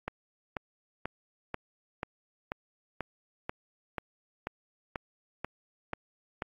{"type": "click train", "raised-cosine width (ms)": 0.5, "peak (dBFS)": -18, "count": 14, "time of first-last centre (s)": [0.08, 6.421], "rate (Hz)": 2.05, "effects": ["AAC 64 kbps"]}